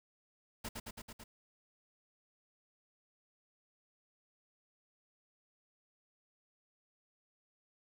pink noise with echo, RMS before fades -41 dBFS, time 0.64-0.69 s, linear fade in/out 10 ms, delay 110 ms, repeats 5, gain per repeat -2 dB, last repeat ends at 1.24 s, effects none

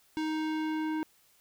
square tone with low-pass filter sweep, 312.5 Hz, D#4, 8 cents sharp, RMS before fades -32 dBFS, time 0.17-1.03 s, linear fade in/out 0 ms, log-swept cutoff 5100 to 1800 Hz, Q 0.8, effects white hiss -65 dBFS RMS until 1.4 s

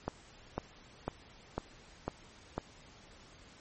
click train, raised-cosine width 1 ms, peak -19 dBFS, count 6, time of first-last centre 0.08-2.58 s, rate 2 Hz, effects pink hiss -57 dBFS RMS until 3.6 s + MP3 32 kbps

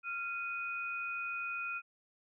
sine tone pair together, 1386.1 / 2487 Hz, F6 / D#7, -13 / -1 cents, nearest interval minor seventh, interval 1012 cents, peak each -39 / -38 dBFS, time 0.03-1.82 s, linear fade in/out 50 ms, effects none

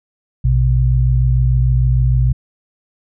sine tone pair together, 59.56 / 126.2 Hz, A#1 / B2, +38 / +38 cents, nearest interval octave + minor second, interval 1300 cents, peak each -13 dBFS, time 0.44-2.33 s, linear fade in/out 10 ms, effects none

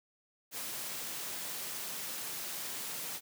white high-pass noise, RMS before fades -40 dBFS, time 0.51-3.21 s, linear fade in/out 50 ms, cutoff 110 Hz, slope 96 dB/octave, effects none

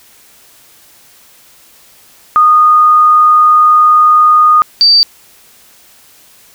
sine tone pair in turn, 1231 / 4636 Hz, D#6 / D8, -19 / -23 cents, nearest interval octave + major seventh, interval 2296 cents, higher second, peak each -3 dBFS, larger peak neither, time 2.36-4.62 / 4.81-5.03 s, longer first, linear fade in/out 0 ms, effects white hiss -43 dBFS RMS until 6.54 s

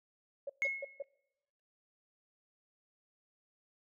sine tone bursts, 559 Hz, C#5, 14 cents sharp, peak -36 dBFS, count 4, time 0.47-1.024 s, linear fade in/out 5 ms, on 26 ms, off 150 ms
sine tone with exponential decay, 2175 Hz, C#7, 33 cents flat, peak -26 dBFS, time 0.62-1.04 s, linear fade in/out 0 ms, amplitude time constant 90 ms
effects noise-tail reverb RT60 0.9 s tail -23 dB re dry + tanh soft clip ceiling -25 dBFS

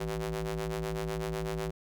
sawtooth ring-modulated tone, 110 Hz, A2, in tune, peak -25 dBFS, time 0-1.71 s, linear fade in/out 10 ms, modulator 271 Hz, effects none

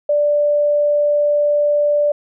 sine tone, 587.3 Hz, D5, in tune, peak -12 dBFS, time 0.09-2.12 s, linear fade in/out 5 ms, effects none

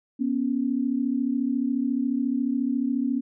sine tone pair together, 243 / 277.2 Hz, B3 / C#4, -28 / 0 cents, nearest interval major second, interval 228 cents, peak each -25 dBFS, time 0.19-3.21 s, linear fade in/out 20 ms, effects none

